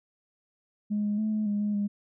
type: tone with pitch steps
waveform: sine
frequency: 208.7 / 207.4 / 216.2 / 214.2 / 205.7 / 208.1 / 203.9 Hz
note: G#3 / G#3 / A3 / A3 / G#3 / G#3 / G#3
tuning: +9 / -2 / -30 / -46 / -16 / +4 / -32 cents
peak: -24 dBFS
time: 0.9-1.88 s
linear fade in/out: 20 ms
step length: 140 ms
effects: tanh soft clip ceiling -21 dBFS